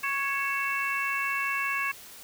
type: harmonic tone with a mistuned harmonic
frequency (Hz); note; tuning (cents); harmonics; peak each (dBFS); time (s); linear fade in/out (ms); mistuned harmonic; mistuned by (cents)
554.4; C#5; 0; 2 / 3 / 4 / 5; -32 / -32 / -32 / -32; 0.03-1.92; 10; 5; -57
effects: white hiss -47 dBFS RMS until 2.23 s